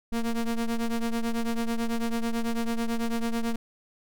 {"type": "ring-modulated tone", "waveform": "square", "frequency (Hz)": 116.54, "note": "A#2", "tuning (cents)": 0, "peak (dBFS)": -23, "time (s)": [0.12, 3.56], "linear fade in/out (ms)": 5, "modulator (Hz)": 112, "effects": []}